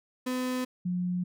35% pulse / sine tone pair in turn, 253.5 / 179.25 Hz, B3 / F3, +45 / +45 cents, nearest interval tritone, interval 600 cents, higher first, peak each -27 dBFS, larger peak neither, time 0.26-0.65 / 0.85-1.24 s, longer neither, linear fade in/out 10 ms, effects none

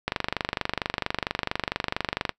click train, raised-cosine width 0.3 ms, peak -8 dBFS, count 55, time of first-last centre 0.08-2.293 s, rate 24.4 Hz, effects noise-tail reverb RT60 0.1 s tail -22 dB re dry

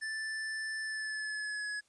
square tone with pitch glide, 1760 to 1688.3 Hz, A6 to G#6, 0 to +28 cents, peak -36 dBFS, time 0.01-1.81 s, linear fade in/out 20 ms, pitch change -72 cents, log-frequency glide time 0.81-1.68 s, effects white hiss -71 dBFS RMS until 1.88 s + resampled to 22050 Hz

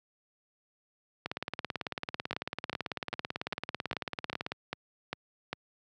two click trains, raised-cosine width 0.3 ms, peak -17 / -17 dBFS, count 9 / 60, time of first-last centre 2.33-5.53 / 1.26-4.52 s, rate 2.5 / 18.1 Hz, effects high-pass 100 Hz 12 dB/octave

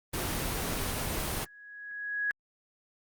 pink noise, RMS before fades -32 dBFS, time 0.13-1.45 s, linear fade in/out 10 ms
sine tone with exponential growth, 1667 Hz, G#6, 6 cents sharp, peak -26 dBFS, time 1.02-2.31 s, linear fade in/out 0 ms, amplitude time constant 280 ms
effects Opus 24 kbps

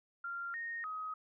sine tone with pitch steps, 1387 / 1854 / 1263 Hz, F6 / A#6 / D#6, -12 / -10 / +26 cents, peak -38 dBFS, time 0.24-1.14 s, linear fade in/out 5 ms, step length 300 ms, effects none

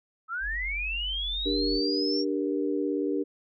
sine linear sweep, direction up, 1277 to 5580 Hz, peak -29 dBFS, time 0.28-2.25 s, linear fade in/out 50 ms
sine tone, 46.25 Hz, F#1, in tune, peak -34 dBFS, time 0.4-1.81 s, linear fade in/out 50 ms
sine chord, G minor, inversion second, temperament just, 294 / 392 / 470.4 Hz, D4 / G4 / Bb4, +2 / 0 / +16 cents, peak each -28 / -30 / -32 dBFS, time 1.45-3.24 s, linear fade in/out 20 ms
effects none

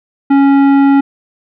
sine tone with tanh clipping, 277.2 Hz, C#4, in tune, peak -7 dBFS, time 0.3-1.01 s, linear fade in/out 10 ms, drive 13 dB, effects none

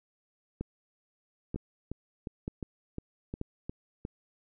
two click trains, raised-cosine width 3 ms, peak -23 / -21 dBFS, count 8 / 4, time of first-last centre 1.56-4.051 / 0.61-3.414 s, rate 2.81 / 1.07 Hz, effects none

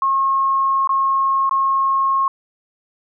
sine tone with dropouts, 1082 Hz, C#6, 42 cents flat, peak -14 dBFS, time 0.02-2.28 s, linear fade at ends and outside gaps 2 ms, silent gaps 0.874-0.892 / 1.494-1.51 s, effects none

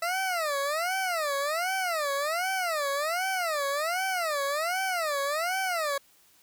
20% pulse tone with vibrato, 653 Hz, E5, 17 cents flat, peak -22 dBFS, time 0.02-5.98 s, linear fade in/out 5 ms, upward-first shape sine, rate 1.3 Hz, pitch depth 280 cents each way, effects white hiss -61 dBFS RMS until 6.42 s

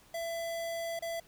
square tone with dropouts, 669 Hz, E5, 25 cents sharp, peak -35 dBFS, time 0.14-1.2 s, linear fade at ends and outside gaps 5 ms, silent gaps 0.992-1.022 s, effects pink hiss -61 dBFS RMS until 1.27 s

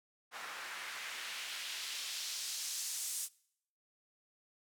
white noise with band-pass filter sweep, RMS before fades -42 dBFS, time 0.31-3.29 s, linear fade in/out 50 ms, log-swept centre 1200 to 8600 Hz, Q 1.2, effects noise-tail reverb RT60 0.7 s tail -23 dB re dry

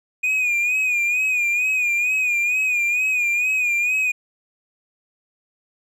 triangle tone with vibrato, 2462 Hz, D#7, 19 cents flat, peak -16 dBFS, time 0.23-4.12 s, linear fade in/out 10 ms, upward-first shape sine, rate 2.2 Hz, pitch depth 64 cents each way, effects none

